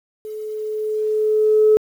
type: tone with level ramp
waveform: sine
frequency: 429.9 Hz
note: A4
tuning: 40 cents flat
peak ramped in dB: -28 to -8 dBFS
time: 0.25-1.77 s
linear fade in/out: 0 ms
effects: tanh soft clip ceiling -4 dBFS + 8-bit